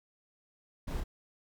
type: noise with echo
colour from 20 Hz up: brown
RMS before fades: -35 dBFS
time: 0.87-1.01 s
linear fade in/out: 10 ms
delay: 30 ms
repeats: 1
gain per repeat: -2 dB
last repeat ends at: 1.04 s
effects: none